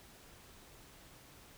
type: silence
effects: pink hiss -58 dBFS RMS until 1.57 s